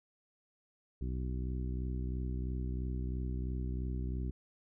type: harmonic tone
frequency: 63 Hz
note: B1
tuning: 35 cents sharp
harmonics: 1 / 2 / 3 / 4 / 5 / 6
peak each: -35 / -41 / -45 / -47 / -49 / -51 dBFS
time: 1.01-4.31 s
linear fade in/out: 5 ms
effects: none